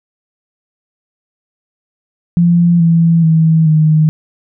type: tone with pitch steps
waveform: sine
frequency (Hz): 172.2 / 166.43 / 160.85 / 155.46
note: F3 / E3 / E3 / D#3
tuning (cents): -24 / +17 / -42 / -1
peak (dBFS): -6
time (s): 2.37-4.09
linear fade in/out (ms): 0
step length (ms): 430
effects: none